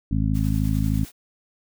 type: harmonic tone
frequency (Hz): 53.1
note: G#1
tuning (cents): +39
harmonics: 1 / 2 / 3 / 4 / 5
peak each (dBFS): -24 / -24 / -26 / -27 / -28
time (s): 0.11-1.05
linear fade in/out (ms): 5
type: noise with tremolo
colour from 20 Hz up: white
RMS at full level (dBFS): -43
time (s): 0.34-1.12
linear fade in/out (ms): 20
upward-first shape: square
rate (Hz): 10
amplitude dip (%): 35
effects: none